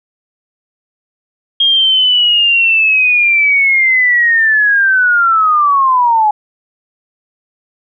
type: linear sweep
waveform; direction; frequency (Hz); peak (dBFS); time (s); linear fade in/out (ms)
sine; down; 3247 to 830.6; -7; 1.6-6.31; 5
effects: none